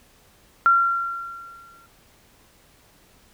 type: tone with exponential decay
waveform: sine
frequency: 1373 Hz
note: F6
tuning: 30 cents flat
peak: -11 dBFS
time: 0.66-1.86 s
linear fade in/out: 0 ms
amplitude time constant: 260 ms
effects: pink hiss -56 dBFS RMS until 3.33 s